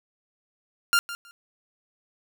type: tone with echo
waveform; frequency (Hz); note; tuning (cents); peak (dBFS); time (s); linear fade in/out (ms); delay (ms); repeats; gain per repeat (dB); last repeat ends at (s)
sawtooth; 1396.9; F6; 0; -14; 0.93-0.99; 0; 160; 2; -15; 1.31
effects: none